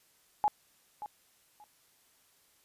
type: tone with echo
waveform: sine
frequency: 839 Hz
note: G#5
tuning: 17 cents sharp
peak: -23 dBFS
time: 0.44-0.48 s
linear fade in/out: 0 ms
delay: 580 ms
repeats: 2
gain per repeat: -14 dB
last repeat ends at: 1.64 s
effects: white hiss -67 dBFS RMS until 2.64 s + resampled to 32000 Hz